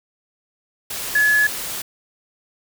sine tone in noise, 1703 Hz, G#6, 43 cents sharp, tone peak -13 dBFS, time 1.15-1.47 s, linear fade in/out 5 ms, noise white, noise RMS -28 dBFS, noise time 0.9-1.82 s, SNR +12 dB, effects none

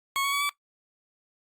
20% pulse tone with pitch steps, 1100 / 1116.6 / 1133.5 / 1150.7 Hz, C#6 / C#6 / C#6 / D6, -14 / +12 / +38 / -36 cents, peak -20 dBFS, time 0.16-0.492 s, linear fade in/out 0 ms, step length 83 ms, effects noise-tail reverb RT60 0.1 s tail -17 dB re dry + Opus 48 kbps

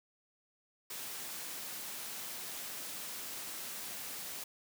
white high-pass noise, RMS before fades -43 dBFS, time 0.9-4.44 s, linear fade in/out 5 ms, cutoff 130 Hz, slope 12 dB/octave, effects none

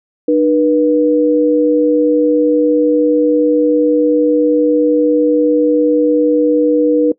sine tone pair together, 302.2 / 485.1 Hz, D4 / B4, +50 / -31 cents, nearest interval minor sixth, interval 819 cents, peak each -11 dBFS, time 0.28-7.12 s, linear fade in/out 5 ms, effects noise-tail reverb RT60 0.1 s tail -20 dB re dry

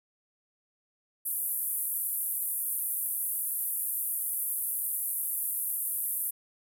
white band-pass noise, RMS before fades -32 dBFS, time 1.25-6.31 s, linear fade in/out 10 ms, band 10000 to 14000 Hz, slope 48 dB/octave, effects none

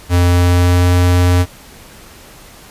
square tone with pitch glide, 88.2 to 89.12 Hz, F2 to F2, +18 to +36 cents, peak -9 dBFS, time 0.09-1.46 s, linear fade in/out 50 ms, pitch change +18 cents, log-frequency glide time 0.3-0.94 s, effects pink hiss -39 dBFS RMS until 2.7 s + resampled to 32000 Hz

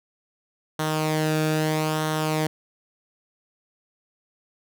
sawtooth tone with flanger, 155.56 Hz, D#3, in tune, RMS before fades -24 dBFS, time 0.79-2.47 s, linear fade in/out 5 ms, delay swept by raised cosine 0.41 to 0.99 ms, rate 0.78 Hz, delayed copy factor -0.55, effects none

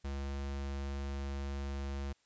square tone, 69.3 Hz, C#2, in tune, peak -37 dBFS, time 0.04-2.13 s, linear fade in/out 10 ms, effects white hiss -73 dBFS RMS until 2.25 s + resampled to 16000 Hz

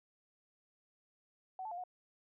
sine tone with pitch steps, 751 / 872 / 700 / 727 Hz, F#5 / A5 / F5 / F#5, +26 / -16 / +4 / -31 cents, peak -40 dBFS, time 1.59-1.838 s, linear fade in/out 2 ms, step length 62 ms, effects none

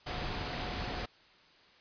sine tone in noise, 726 Hz, F#5, 33 cents flat, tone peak -46 dBFS, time 0.06-1.06 s, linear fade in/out 10 ms, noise pink, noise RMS -37 dBFS, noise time 0.06-1.06 s, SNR -12 dB, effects white hiss -61 dBFS RMS until 1.8 s + resampled to 11025 Hz

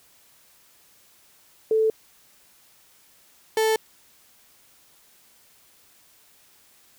sine / 35% pulse tone pair in turn, 440 / 440 Hz, A4 / A4, 0 / 0 cents, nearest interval unison, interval 0 cents, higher neither, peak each -17 dBFS, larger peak neither, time 1.71-1.9 / 3.57-3.76 s, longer neither, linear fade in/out 2 ms, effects white hiss -57 dBFS RMS until 6.98 s

